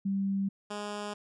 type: tone pair in turn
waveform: sine / 10% pulse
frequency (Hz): 196 / 207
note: G3 / G#3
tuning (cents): 0 / -5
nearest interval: minor second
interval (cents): 95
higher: second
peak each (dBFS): -27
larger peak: neither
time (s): 0.05-0.49 / 0.7-1.14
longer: neither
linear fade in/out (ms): 10
effects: resampled to 22050 Hz